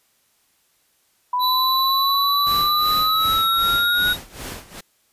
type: exponential sweep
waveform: sine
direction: up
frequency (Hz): 987 to 1467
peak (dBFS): -18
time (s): 1.33-4.13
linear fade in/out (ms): 5
type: tone with pitch glide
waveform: square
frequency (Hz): 3958 to 3779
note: B7 to A#7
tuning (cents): +3 to +23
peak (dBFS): -20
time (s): 1.39-4.17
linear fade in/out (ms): 50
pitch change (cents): -80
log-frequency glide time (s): 3.07-3.45
type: noise with tremolo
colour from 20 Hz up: pink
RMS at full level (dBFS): -31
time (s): 2.46-4.81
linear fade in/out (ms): 10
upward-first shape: sine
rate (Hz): 2.6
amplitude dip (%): 85
effects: white hiss -63 dBFS RMS until 5.12 s + resampled to 32000 Hz